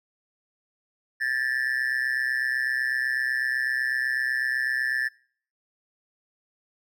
triangle tone with amplitude modulation, 1753 Hz, A6, 7 cents flat, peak -18 dBFS, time 1.2-5.09 s, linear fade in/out 20 ms, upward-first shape sine, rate 128 Hz, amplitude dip 90%, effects noise-tail reverb RT60 0.5 s tail -23 dB re dry

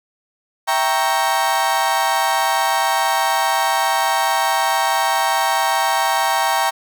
35% pulse chord, E diminished seventh, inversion none, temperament equal, 659.3 / 784 / 932.3 / 1108.7 Hz, E5 / G5 / Bb5 / Db6, 0 / 0 / 0 / 0 cents, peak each -23 / -18 / -18 / -22 dBFS, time 0.67-6.71 s, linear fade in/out 20 ms, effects none

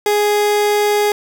30% pulse tone, 415.3 Hz, G#4, in tune, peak -10 dBFS, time 0.06-1.12 s, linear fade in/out 2 ms, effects 7-bit

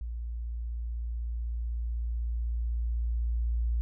sine tone with level ramp, 58 Hz, A#1, 8 cents flat, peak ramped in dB -33 to -25 dBFS, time 0.01-3.81 s, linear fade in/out 0 ms, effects none

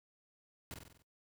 pink noise with echo, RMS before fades -45 dBFS, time 0.71-0.74 s, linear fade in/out 0 ms, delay 47 ms, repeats 6, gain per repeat -4 dB, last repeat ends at 1.022 s, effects noise-tail reverb RT60 0.1 s tail -21 dB re dry

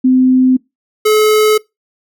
sine / square tone pair in turn, 257 / 429.1 Hz, C4 / A4, -31 / -43 cents, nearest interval major sixth, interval 888 cents, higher second, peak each -6 / -8 dBFS, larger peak first, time 0.04-0.57 / 1.05-1.58 s, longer neither, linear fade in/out 10 ms, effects noise-tail reverb RT60 0.2 s tail -23 dB re dry

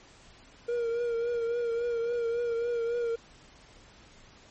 triangle tone with vibrato, 470.1 Hz, A#4, 15 cents sharp, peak -25 dBFS, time 0.68-3.16 s, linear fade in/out 10 ms, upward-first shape triangle, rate 3.6 Hz, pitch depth 45 cents each way, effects pink hiss -55 dBFS RMS until 4.5 s + MP3 32 kbps

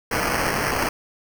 white noise with sample-and-hold, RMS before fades -23 dBFS, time 0.11-0.89 s, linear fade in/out 5 ms, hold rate 3675 Hz, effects none

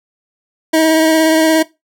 25% pulse tone with vibrato, 318.6 Hz, D#4, 41 cents sharp, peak -5 dBFS, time 0.73-1.63 s, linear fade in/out 10 ms, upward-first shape sine, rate 17 Hz, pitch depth 19 cents each way, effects noise-tail reverb RT60 0.2 s tail -18 dB re dry

